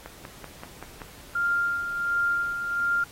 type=click train; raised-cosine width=0.5 ms; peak=-23 dBFS; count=6; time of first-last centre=0.06-1.018 s; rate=5.22 Hz
type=tone with tremolo; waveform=sine; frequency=1396.9 Hz; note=F6; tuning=in tune; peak=-21 dBFS; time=1.35-3.04 s; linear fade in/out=5 ms; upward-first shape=sine; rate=1.4 Hz; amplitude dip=55%
effects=pink hiss -48 dBFS RMS until 3.11 s + AAC 48 kbps